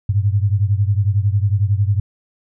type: beating tone pair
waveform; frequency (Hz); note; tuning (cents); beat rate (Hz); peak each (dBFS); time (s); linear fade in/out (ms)
sine; 98 / 109; G2 / A2; 0 / -16; 11; -15 / -18; 0.09-2; 5
effects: none